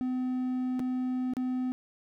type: tone with dropouts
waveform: triangle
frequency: 254.2 Hz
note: C4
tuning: 50 cents flat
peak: -26 dBFS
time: 0.01-1.72 s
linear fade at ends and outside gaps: 0 ms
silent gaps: 0.794-0.801 / 1.336-1.368 s
effects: none